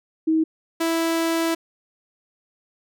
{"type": "tone pair in turn", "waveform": ["sine", "sawtooth"], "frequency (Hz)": [318.6, 329.6], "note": ["D#4", "E4"], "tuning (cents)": [41, 0], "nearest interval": "minor second", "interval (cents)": 59, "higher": "second", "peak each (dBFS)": [-16, -16], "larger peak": "neither", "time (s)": [[0.27, 0.44], [0.8, 1.55]], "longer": "second", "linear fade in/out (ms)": 10, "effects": []}